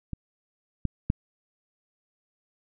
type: clicks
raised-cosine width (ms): 5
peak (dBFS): -20 / -13 / -10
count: 3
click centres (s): 0.133 / 0.853 / 1.101
effects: none